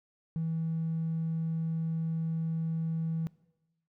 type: tone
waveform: triangle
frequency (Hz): 162.6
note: E3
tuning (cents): -23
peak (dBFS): -26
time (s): 0.36-3.27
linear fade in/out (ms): 0
effects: noise-tail reverb RT60 1.0 s tail -23 dB re dry + tanh soft clip ceiling -26 dBFS